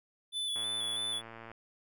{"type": "tone with vibrato", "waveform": "square", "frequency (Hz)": 3463, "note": "A7", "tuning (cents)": -28, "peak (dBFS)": -33, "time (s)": [0.32, 1.22], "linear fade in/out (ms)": 50, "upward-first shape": "square", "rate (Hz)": 3.1, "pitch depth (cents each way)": 19}
{"type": "click train", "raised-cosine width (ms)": 0.5, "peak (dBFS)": -32, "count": 110, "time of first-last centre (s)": [0.56, 1.516], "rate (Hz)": 114}
{"effects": []}